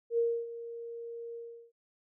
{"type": "tone with ADSR envelope", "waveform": "sine", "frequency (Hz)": 466.2, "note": "A#4", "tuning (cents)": 0, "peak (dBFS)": -24, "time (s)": [0.1, 1.72], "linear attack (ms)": 81, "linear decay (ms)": 280, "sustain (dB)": -15, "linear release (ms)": 370, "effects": []}